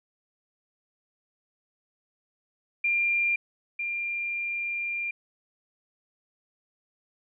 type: tone pair in turn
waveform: sine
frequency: 2391 / 2391 Hz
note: D7 / D7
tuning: +30 / +30 cents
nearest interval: unison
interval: 0 cents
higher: neither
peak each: -22 / -28 dBFS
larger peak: first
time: 2.84-3.36 / 3.79-5.11 s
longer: second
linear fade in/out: 5 ms
effects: none